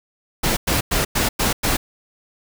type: noise bursts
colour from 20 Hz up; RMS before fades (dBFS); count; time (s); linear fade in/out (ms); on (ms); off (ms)
pink; -19; 6; 0.43-1.77; 10; 140; 100
effects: none